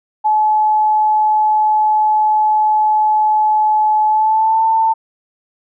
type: tone with pitch glide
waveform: sine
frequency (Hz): 857 to 891.8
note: A5 to A5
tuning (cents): -46 to +23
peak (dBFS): -10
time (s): 0.24-4.94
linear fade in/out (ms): 20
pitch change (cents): +69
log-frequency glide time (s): 4.07-4.62
effects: none